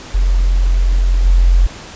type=tone with level steps; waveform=sine; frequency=44 Hz; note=F1; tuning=14 cents sharp; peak=-9 / -6 dBFS; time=0.14-1.67 s; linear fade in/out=10 ms; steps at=1.25 s; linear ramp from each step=5 ms; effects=pink hiss -33 dBFS RMS until 1.95 s + resampled to 16000 Hz